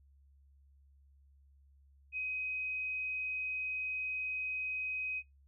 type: tone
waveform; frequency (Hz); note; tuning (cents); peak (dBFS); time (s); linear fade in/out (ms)
sine; 2521; D#7; +22; -34; 2.12-5.23; 50
effects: noise-tail reverb RT60 0.2 s tail -26 dB re dry + added 69 Hz sine -61 dBFS peak until 5.47 s